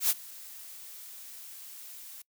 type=noise with ADSR envelope; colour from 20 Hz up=blue; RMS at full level=-23 dBFS; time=0-2.22 s; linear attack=99 ms; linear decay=34 ms; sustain=-23 dB; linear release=5 ms; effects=noise-tail reverb RT60 0.1 s tail -24 dB re dry